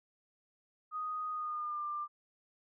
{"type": "tone with pitch glide", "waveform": "sine", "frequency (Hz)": [1244.5, 1190.4], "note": ["D#6", "D6"], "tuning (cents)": [0, 23], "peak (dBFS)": -35, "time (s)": [0.91, 2.08], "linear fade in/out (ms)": 50, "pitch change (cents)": -77, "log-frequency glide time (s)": [1.31, 1.85], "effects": []}